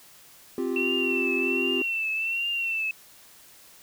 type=chord; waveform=triangle; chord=C suspended fourth; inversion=none; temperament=equal; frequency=261.6 / 349.2 / 392 Hz; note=C4 / F4 / G4; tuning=0 / 0 / 0 cents; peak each=-28 dBFS; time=0.58-1.82 s; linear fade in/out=2 ms
type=tone with vibrato; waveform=sine; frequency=2700 Hz; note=E7; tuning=41 cents sharp; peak=-25 dBFS; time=0.76-2.91 s; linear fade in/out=2 ms; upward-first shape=triangle; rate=1.3 Hz; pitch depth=70 cents each way
effects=white hiss -52 dBFS RMS until 3.82 s